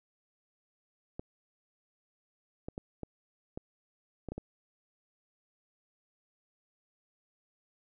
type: clicks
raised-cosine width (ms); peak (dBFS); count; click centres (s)
2; -25; 8; 1.195 / 2.685 / 2.779 / 3.033 / 3.575 / 4.287 / 4.32 / 4.38
effects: none